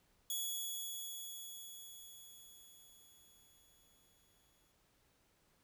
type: tone with exponential decay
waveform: 10% pulse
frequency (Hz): 3379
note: G#7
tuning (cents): +29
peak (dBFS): -29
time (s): 0.3-4.72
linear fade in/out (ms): 2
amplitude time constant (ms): 960
effects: pink hiss -74 dBFS RMS until 5.63 s